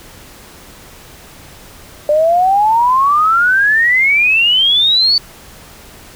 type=exponential sweep; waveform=sine; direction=up; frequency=587.3 to 4561 Hz; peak=-8 dBFS; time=2.09-5.18 s; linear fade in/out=2 ms; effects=pink hiss -38 dBFS RMS until 6.15 s